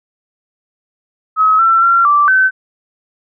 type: tone with pitch steps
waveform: sine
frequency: 1279 / 1344 / 1370 / 1168 / 1530 Hz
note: D#6 / E6 / F6 / D6 / G6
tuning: +47 / +33 / -34 / -10 / -42 cents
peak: -7 dBFS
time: 1.36-2.51 s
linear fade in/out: 50 ms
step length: 230 ms
effects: none